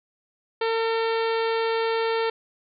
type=harmonic tone; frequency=452.8 Hz; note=A4; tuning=50 cents sharp; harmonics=1 / 2 / 3 / 4 / 5 / 6 / 7 / 8 / 9 / 10; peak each=-23 / -29 / -33 / -35 / -37 / -39 / -40 / -41 / -42 / -43 dBFS; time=0.61-2.3 s; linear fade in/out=5 ms; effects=none